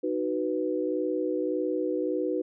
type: chord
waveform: sine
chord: B major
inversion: first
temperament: just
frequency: 308.7 / 370.4 / 493.9 Hz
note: D#4 / F#4 / B4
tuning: -14 / +2 / 0 cents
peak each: -30 dBFS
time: 0.03-2.42 s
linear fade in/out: 10 ms
effects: none